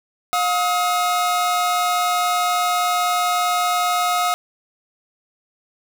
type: tone pair together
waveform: 45% pulse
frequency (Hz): 713 / 1270.4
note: F5 / D#6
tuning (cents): +36 / +36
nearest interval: minor seventh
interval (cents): 1000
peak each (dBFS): -20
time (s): 0.33-4.34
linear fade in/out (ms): 0
effects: none